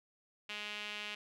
sawtooth tone with band-pass filter, 208.7 Hz, G#3, 9 cents sharp, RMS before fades -43 dBFS, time 0.49-1.15 s, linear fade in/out 5 ms, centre 2800 Hz, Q 2.9, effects none

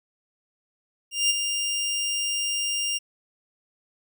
20% pulse tone with ADSR envelope, 2800 Hz, F7, 4 cents sharp, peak -13 dBFS, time 1.11-2.99 s, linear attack 190 ms, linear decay 21 ms, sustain -7 dB, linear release 22 ms, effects none

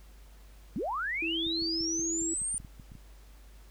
sine linear sweep, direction up, 164.5 to 9100 Hz, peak -30 dBFS, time 0.76-2.58 s, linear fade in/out 0 ms
sine tone, 328.5 Hz, E4, 6 cents flat, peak -33 dBFS, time 1.22-2.34 s, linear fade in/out 5 ms
clicks, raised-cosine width 5 ms, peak -35 dBFS, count 12, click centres 1.467 / 1.622 / 1.809 / 1.995 / 2.22 / 2.418 / 2.544 / 2.602 / 2.648 / 2.798 / 2.919 / 2.953 s
effects added 50 Hz sine -50 dBFS peak until 3.7 s + pink hiss -61 dBFS RMS until 3.7 s

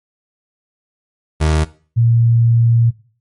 30% pulse / sine tone pair in turn, 77.78 / 116.54 Hz, D#2 / A#2, 0 / 0 cents, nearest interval perfect fifth, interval 700 cents, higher second, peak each -9 dBFS, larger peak neither, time 1.4-1.65 / 1.96-2.91 s, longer second, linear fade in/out 20 ms, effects noise-tail reverb RT60 0.4 s tail -18 dB re dry + MP3 48 kbps

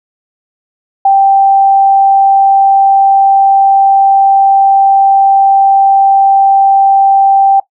sine tone, 784 Hz, G5, in tune, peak -3 dBFS, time 1.05-7.6 s, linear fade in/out 5 ms, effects noise-tail reverb RT60 0.1 s tail -18 dB re dry

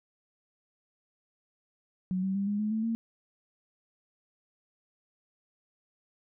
sine tone with pitch steps, 185 / 191.52 / 198.28 / 205.3 / 212.5 / 220 / 227.8 Hz, F#3 / G3 / G3 / G#3 / G#3 / A3 / A#3, 0 / -40 / +20 / -20 / +40 / 0 / -40 cents, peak -27 dBFS, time 2.11-2.95 s, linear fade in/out 0 ms, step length 120 ms, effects none

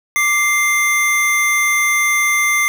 square tone pair together, 1174.7 / 2093 Hz, D6 / C7, 0 / 0 cents, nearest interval minor seventh, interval 1000 cents, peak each -22 / -14 dBFS, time 0.16-2.68 s, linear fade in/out 0 ms, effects none

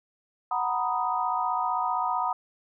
sine chord, B major seventh, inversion second, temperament equal, 740 / 932.3 / 987.8 / 1244.5 Hz, F#5 / A#5 / B5 / D#6, 0 / 0 / 0 / 0 cents, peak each -30 dBFS, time 0.51-2.33 s, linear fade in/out 5 ms, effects none

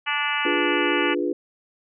harmonic tone, 291.7 Hz, D4, 12 cents flat, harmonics 3 / 4 / 5 / 6 / 7 / 8 / 9 / 10, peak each -30 / -30 / -30 / -30 / -30 / -30 / -30 / -30 dBFS, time 0.06-1.15 s, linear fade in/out 20 ms
sine chord, D diminished seventh, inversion none, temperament equal, 293.7 / 349.2 / 415.3 / 493.9 Hz, D4 / F4 / Ab4 / Cb5, 0 / 0 / 0 / 0 cents, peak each -26 / -25 / -29 / -30 dBFS, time 0.45-1.33 s, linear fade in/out 5 ms
effects none

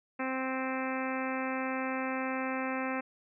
harmonic tone, 261.6 Hz, C4, in tune, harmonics 1 / 2 / 3 / 4 / 5 / 6 / 7 / 8 / 9 / 10, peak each -35 / -38 / -40 / -41 / -42 / -43 / -43 / -44 / -45 / -45 dBFS, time 0.19-3.01 s, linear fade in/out 10 ms, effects none

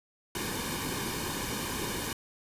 pink noise with comb filter, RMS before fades -34 dBFS, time 0.35-2.13 s, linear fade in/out 2 ms, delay 1.5 ms, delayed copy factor -0.65, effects resampled to 32000 Hz

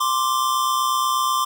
square tone pair together, 1046.5 / 1174.7 Hz, C6 / D6, 0 / 0 cents, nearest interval major second, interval 200 cents, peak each -22 dBFS, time 0-1.45 s, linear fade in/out 10 ms, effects none

